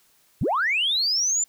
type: linear sweep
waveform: sine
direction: up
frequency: 62.1 to 7250 Hz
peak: -19 dBFS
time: 0.41-1.44 s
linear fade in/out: 5 ms
effects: tanh soft clip ceiling -15 dBFS + white hiss -61 dBFS RMS until 1.48 s